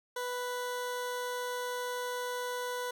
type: tone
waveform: 20% pulse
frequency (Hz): 493.9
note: B4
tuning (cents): 0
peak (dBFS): -29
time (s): 0.16-2.91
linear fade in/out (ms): 5
effects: none